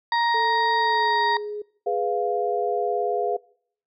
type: harmonic tone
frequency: 938 Hz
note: A#5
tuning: 11 cents sharp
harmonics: 1 / 2 / 4 / 5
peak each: -20 / -26 / -32 / -34 dBFS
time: 0.12-1.37 s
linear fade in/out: 2 ms
type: tone with pitch glide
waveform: sine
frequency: 444.7 to 417.3 Hz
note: A4 to G#4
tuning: +18 to +8 cents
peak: -28 dBFS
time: 0.34-1.62 s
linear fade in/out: 5 ms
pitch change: -110 cents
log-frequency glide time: 0.76-1.25 s
type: chord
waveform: sine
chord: F diminished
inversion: first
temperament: equal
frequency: 415.3 / 493.9 / 698.5 Hz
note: Ab4 / Cb5 / F5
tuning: 0 / 0 / 0 cents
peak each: -25 / -27 / -25 dBFS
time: 1.86-3.37 s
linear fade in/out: 10 ms
effects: noise-tail reverb RT60 0.6 s tail -24 dB re dry